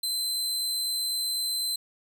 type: tone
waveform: sawtooth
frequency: 4072 Hz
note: C8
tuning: 48 cents flat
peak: -24 dBFS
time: 0.03-1.76 s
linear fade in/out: 5 ms
effects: none